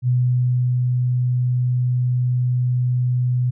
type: tone with ADSR envelope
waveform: sine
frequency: 124.6 Hz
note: B2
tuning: 16 cents sharp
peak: -14 dBFS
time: 0.02-3.51 s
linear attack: 57 ms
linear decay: 720 ms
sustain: -2 dB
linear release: 15 ms
effects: none